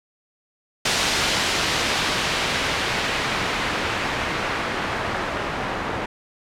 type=noise with low-pass filter sweep; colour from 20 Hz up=white; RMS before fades=-24 dBFS; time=0.85-6.06 s; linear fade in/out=5 ms; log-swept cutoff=4900 to 1300 Hz; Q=0.74; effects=none